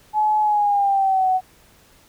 sine tone with pitch glide, 853 to 746.9 Hz, G#5 to F#5, +46 to +16 cents, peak -15 dBFS, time 0.13-1.41 s, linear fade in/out 50 ms, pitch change -230 cents, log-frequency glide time 0.41-1.29 s, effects pink hiss -53 dBFS RMS until 2.08 s

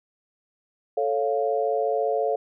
sine chord, A augmented, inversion none, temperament equal, 440 / 554.4 / 698.5 Hz, A4 / C#5 / E#5, 0 / 0 / 0 cents, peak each -25 / -26 / -26 dBFS, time 0.97-2.36 s, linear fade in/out 5 ms, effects none

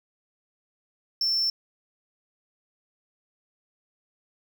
triangle tone, 5380 Hz, E8, 34 cents sharp, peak -21 dBFS, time 1.21-1.5 s, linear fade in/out 2 ms, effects none

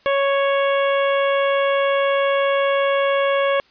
harmonic tone, 554.4 Hz, C#5, in tune, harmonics 1 / 2 / 3 / 4 / 5 / 6, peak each -17 / -23 / -27 / -29 / -31 / -33 dBFS, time 0.06-3.6 s, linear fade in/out 0 ms, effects white hiss -55 dBFS RMS until 3.7 s + resampled to 11025 Hz

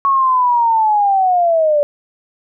sine linear sweep, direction down, 1108.7 to 574 Hz, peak -10 dBFS, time 0.05-1.83 s, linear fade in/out 0 ms, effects none

